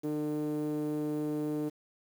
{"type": "tone with band-pass filter", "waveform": "sawtooth", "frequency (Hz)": 150.6, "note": "D3", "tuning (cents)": 44, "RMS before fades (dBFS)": -33, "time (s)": [0.03, 1.7], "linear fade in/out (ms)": 20, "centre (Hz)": 360, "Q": 7.8, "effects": ["9-bit"]}